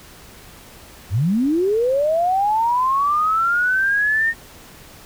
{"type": "linear sweep", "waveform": "sine", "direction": "up", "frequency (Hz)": [80.5, 1847], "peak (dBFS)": -15, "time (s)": [1.1, 4.34], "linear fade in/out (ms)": 50, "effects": ["pink hiss -43 dBFS RMS until 5.05 s"]}